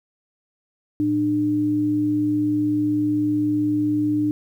sine tone pair together, 115.87 / 300 Hz, A#2 / D4, -10 / +37 cents, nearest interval octave + major third, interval 1647 cents, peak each -29 / -18 dBFS, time 1-4.31 s, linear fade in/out 0 ms, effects 9-bit

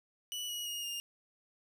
sawtooth tone with pitch steps, 2955 / 2909 / 2864 / 2820 Hz, F#7 / F#7 / F7 / F7, -3 / -30 / +43 / +16 cents, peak -34 dBFS, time 0.32-1 s, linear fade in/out 0 ms, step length 170 ms, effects 12-bit

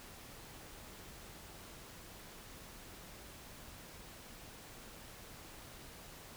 silence, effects pink hiss -53 dBFS RMS until 6.36 s

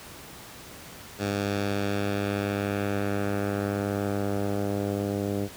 10% pulse tone with low-pass filter sweep, 100.8 Hz, G2, 49 cents sharp, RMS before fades -28 dBFS, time 1.18-5.49 s, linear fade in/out 50 ms, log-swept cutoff 6600 to 510 Hz, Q 0.91, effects pink hiss -44 dBFS RMS until 5.56 s + high-pass 60 Hz 12 dB/octave

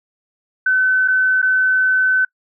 sine tone with dropouts, 1518 Hz, F#6, 44 cents sharp, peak -12 dBFS, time 0.66-2.25 s, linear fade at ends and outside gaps 5 ms, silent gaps 1.078-1.082 / 1.418-1.426 s, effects noise-tail reverb RT60 0.1 s tail -26 dB re dry

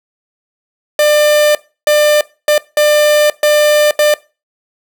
45% pulse tone bursts at uneven times, 597 Hz, D5, 28 cents sharp, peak -7 dBFS, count 6, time 0.99-1.55 / 1.87-2.21 / 2.48-2.58 / 2.77-3.3 / 3.43-3.91 / 3.99-4.14 s, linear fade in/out 2 ms, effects noise-tail reverb RT60 0.3 s tail -20 dB re dry

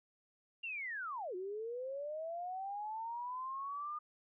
sine linear two-way sweep, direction down then up, 2820 to 355.2 to 1220 Hz, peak -39 dBFS, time 0.63-3.99 s, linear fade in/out 10 ms, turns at 1.35 s, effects none

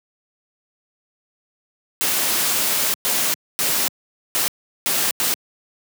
white noise bursts at uneven times, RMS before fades -20 dBFS, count 6, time 2.01-2.94 / 3.05-3.34 / 3.59-3.88 / 4.35-4.48 / 4.86-5.11 / 5.2-5.34 s, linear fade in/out 0 ms, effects high-pass 150 Hz 12 dB/octave

